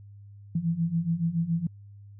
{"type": "beating tone pair", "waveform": "sine", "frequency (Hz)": [162.8, 169.9], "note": ["E3", "F3"], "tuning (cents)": [-21, -47], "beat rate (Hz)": 7.1, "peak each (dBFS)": [-29, -26], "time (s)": [0.55, 1.67], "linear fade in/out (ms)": 5, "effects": ["added 101 Hz sine -45 dBFS peak until 2.19 s"]}